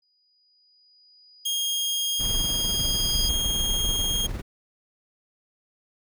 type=tone with exponential growth; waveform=sine; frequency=4921 Hz; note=D#8; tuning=20 cents flat; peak=-27 dBFS; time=0.02-3.29 s; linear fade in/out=5 ms; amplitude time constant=710 ms
type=tone; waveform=sawtooth; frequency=3245 Hz; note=G#7; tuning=41 cents flat; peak=-21 dBFS; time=1.45-4.27 s; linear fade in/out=10 ms
type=noise with tremolo; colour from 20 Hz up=brown; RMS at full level=-28 dBFS; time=2.19-4.42 s; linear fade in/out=20 ms; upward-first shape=square; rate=20 Hz; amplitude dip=40%
effects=none